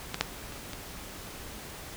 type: clicks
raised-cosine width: 0.2 ms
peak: -13 / -6 / -28 / -21 dBFS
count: 4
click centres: 0.144 / 0.21 / 0.523 / 0.733 s
effects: pink hiss -43 dBFS RMS until 1.96 s